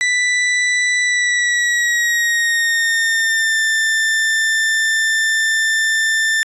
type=tone with pitch glide; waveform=40% pulse; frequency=1977 to 1781.8 Hz; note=B6 to A6; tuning=+1 to +21 cents; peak=-13 dBFS; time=0.01-6.43 s; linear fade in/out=0 ms; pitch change=-180 cents; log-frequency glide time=1.01-3.6 s; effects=resampled to 24000 Hz